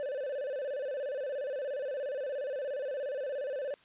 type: tone with vibrato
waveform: triangle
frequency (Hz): 547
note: C#5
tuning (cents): -23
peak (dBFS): -31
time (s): 0-3.74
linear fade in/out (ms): 0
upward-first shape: square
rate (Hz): 17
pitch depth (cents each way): 110
effects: white hiss -62 dBFS RMS until 3.84 s + resampled to 8000 Hz